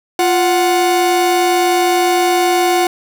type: tone pair together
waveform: 45% pulse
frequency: 350.2 / 740 Hz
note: F4 / F#5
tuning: +5 / 0 cents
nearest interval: octave + minor second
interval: 1295 cents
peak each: -14 dBFS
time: 0.19-2.87 s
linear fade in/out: 2 ms
effects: none